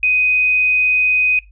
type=tone; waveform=sine; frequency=2502 Hz; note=D#7; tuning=9 cents sharp; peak=-12 dBFS; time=0.03-1.39 s; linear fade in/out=2 ms; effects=noise-tail reverb RT60 0.2 s tail -21 dB re dry + added 50 Hz sine -42 dBFS peak until 1.51 s